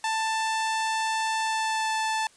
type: tone with pitch glide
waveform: sawtooth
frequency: 885 to 878.9 Hz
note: A5 to A5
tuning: +10 to -2 cents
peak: -21 dBFS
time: 0.04-2.27 s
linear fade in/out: 2 ms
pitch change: -12 cents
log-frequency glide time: 1.4-1.89 s
effects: white hiss -57 dBFS RMS until 2.36 s + resampled to 22050 Hz